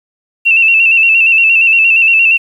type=tone with vibrato; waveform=sine; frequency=2683 Hz; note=E7; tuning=30 cents sharp; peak=-5 dBFS; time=0.45-2.38 s; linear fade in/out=20 ms; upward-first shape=square; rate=8.6 Hz; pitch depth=37 cents each way; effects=7-bit